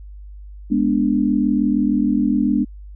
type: chord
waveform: sine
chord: G# diminished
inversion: none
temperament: equal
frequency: 207.7 / 246.9 / 293.7 Hz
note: G#3 / B3 / D4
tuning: 0 / 0 / 0 cents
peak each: -19 dBFS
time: 0.7-2.65 s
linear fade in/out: 20 ms
effects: added 50 Hz sine -34 dBFS peak until 2.95 s